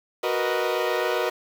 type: chord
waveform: sawtooth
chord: B major seventh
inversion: second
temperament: equal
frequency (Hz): 370 / 466.2 / 493.9 / 622.3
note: F#4 / A#4 / B4 / D#5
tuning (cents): 0 / 0 / 0 / 0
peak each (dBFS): -24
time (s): 0.23-1.3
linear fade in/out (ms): 10
effects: low-pass 4000 Hz 12 dB/octave + 7-bit

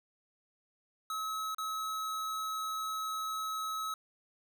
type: tone with dropouts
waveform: square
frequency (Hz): 1286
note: E6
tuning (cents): -43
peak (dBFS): -35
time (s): 1.1-3.94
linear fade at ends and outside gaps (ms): 2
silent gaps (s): 1.547-1.583
effects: none

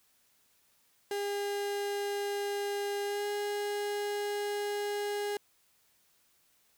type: tone with pitch glide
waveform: 35% pulse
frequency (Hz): 405 to 410.9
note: G#4 to G#4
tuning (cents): -43 to -18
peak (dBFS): -30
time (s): 1.11-5.37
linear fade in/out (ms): 2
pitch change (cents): +25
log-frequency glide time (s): 3.04-3.26
effects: white hiss -69 dBFS RMS until 6.77 s

